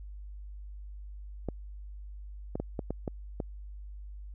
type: clicks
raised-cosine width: 2 ms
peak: -19 dBFS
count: 7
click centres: 1.487 / 2.555 / 2.6 / 2.792 / 2.906 / 3.078 / 3.402 s
effects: added 50 Hz sine -41 dBFS peak until 4.34 s